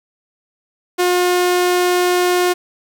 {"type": "tone", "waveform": "sawtooth", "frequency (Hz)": 358.2, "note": "F4", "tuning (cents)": 44, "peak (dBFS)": -9, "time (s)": [0.98, 2.54], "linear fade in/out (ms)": 20, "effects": ["7-bit"]}